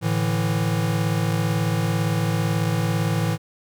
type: chord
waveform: square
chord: A suspended fourth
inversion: none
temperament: equal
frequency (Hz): 110 / 146.83 / 164.81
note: A2 / D3 / E3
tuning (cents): 0 / 0 / 0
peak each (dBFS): -24 / -29 / -24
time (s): 0.01-3.38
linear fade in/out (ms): 50
effects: none